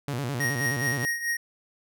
sawtooth tone with vibrato, 130.81 Hz, C3, in tune, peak -24 dBFS, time 0.08-1.05 s, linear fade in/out 0 ms, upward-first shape square, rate 9.5 Hz, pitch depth 150 cents each way
square tone with tremolo, 1873 Hz, A#6, 8 cents sharp, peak -24 dBFS, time 0.4-1.37 s, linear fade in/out 5 ms, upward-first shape triangle, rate 4.7 Hz, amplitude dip 75%
effects none

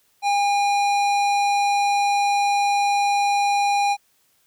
sine tone with hard clipping, 810 Hz, G#5, 43 cents flat, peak -19 dBFS, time 0.22-3.97 s, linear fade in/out 50 ms, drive 15 dB, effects white hiss -63 dBFS RMS until 4.46 s

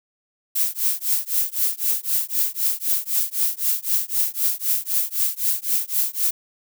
violet noise with tremolo, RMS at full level -18 dBFS, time 0.55-6.31 s, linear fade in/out 10 ms, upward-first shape triangle, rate 3.9 Hz, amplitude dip 100%, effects none

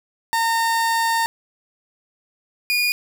30% pulse tone pair in turn, 914 / 2440 Hz, A#5 / D#7, -34 / -34 cents, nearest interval octave + perfect fourth, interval 1700 cents, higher second, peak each -15 dBFS, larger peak neither, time 0.33-1.26 / 2.7-2.92 s, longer first, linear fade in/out 0 ms, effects none

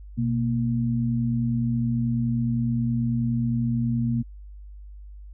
sine tone pair together, 123.61 / 233.1 Hz, B2 / A#3, +2 / 0 cents, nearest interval major seventh, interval 1098 cents, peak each -24 dBFS, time 0.17-4.23 s, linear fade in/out 20 ms, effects added 50 Hz sine -39 dBFS peak until 5.33 s

